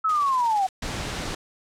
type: linear sweep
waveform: sine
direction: down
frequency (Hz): 1318.5 to 740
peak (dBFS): -19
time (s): 0.04-0.67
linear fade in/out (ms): 10
type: noise with tremolo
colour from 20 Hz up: white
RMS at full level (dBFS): -37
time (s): 0.09-0.69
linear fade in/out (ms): 2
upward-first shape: triangle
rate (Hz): 17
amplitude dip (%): 50
type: noise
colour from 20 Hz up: pink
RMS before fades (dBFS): -30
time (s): 0.82-1.35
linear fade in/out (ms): 5
effects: low-pass 7000 Hz 12 dB/octave